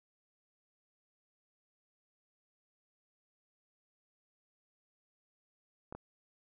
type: clicks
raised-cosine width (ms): 1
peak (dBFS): -30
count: 2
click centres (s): 5.925 / 5.95
effects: none